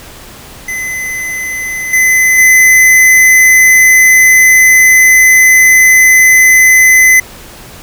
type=tone with level steps; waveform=square; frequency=2030 Hz; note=B6; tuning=47 cents sharp; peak=-16 / -6 / -3 dBFS; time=0.68-7.2 s; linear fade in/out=5 ms; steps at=1.93 / 2.38 s; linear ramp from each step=5 ms; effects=pink hiss -32 dBFS RMS until 7.82 s